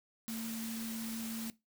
sine tone in noise, 225.7 Hz, A3, 44 cents sharp, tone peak -38 dBFS, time 0.28-1.5 s, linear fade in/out 0 ms, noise white, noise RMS -45 dBFS, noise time 0.28-1.5 s, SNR +4 dB, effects noise-tail reverb RT60 0.2 s tail -19 dB re dry

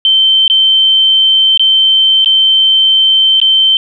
sine tone with dropouts, 3104 Hz, G7, 18 cents flat, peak -5 dBFS, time 0.05-3.77 s, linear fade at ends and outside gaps 1 ms, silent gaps 0.479-0.499 / 1.575-1.595 / 2.246-2.259 / 3.401-3.415 s, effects none

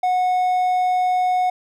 triangle tone, 732 Hz, F#5, 19 cents flat, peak -14 dBFS, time 0.03-1.5 s, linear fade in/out 5 ms, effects none

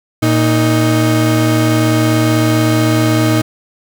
35% pulse tone pair together, 116.34 / 313.2 Hz, A#2 / D#4, -3 / +11 cents, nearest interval octave + perfect fourth, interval 1714 cents, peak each -11 dBFS, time 0.22-3.42 s, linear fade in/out 10 ms, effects none

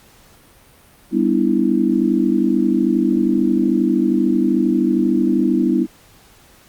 sine chord, E minor seventh, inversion first, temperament just, 197.78 / 247.2 / 296.7 / 329.6 Hz, G3 / B3 / D4 / E4, +16 / +2 / +18 / 0 cents, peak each -20 / -18 / -20 / -18 dBFS, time 1.11-5.87 s, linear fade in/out 50 ms, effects pink hiss -49 dBFS RMS until 6.68 s + Opus 48 kbps

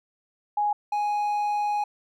sine / triangle tone pair in turn, 830.6 / 830.6 Hz, G#5 / G#5, 0 / 0 cents, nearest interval unison, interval 0 cents, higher neither, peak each -21 dBFS, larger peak neither, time 0.57-0.73 / 0.92-1.84 s, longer second, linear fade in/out 5 ms, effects none

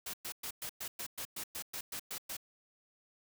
white noise bursts, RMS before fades -41 dBFS, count 13, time 0.06-2.368 s, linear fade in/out 5 ms, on 76 ms, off 110 ms, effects none

